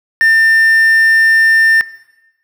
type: tone with quantisation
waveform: triangle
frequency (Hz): 1800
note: A6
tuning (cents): +39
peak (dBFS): -5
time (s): 0.21-1.81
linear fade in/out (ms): 0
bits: 5
effects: noise-tail reverb RT60 1.0 s tail -18 dB re dry